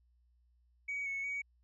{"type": "tone with pitch steps", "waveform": "sine", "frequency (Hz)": [2260, 2206, 2254], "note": ["C#7", "C#7", "C#7"], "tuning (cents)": [33, -9, 28], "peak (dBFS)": -34, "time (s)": [0.88, 1.42], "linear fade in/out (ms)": 10, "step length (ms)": 180, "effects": ["tanh soft clip ceiling -32 dBFS", "added 60 Hz sine -67 dBFS peak until 1.63 s"]}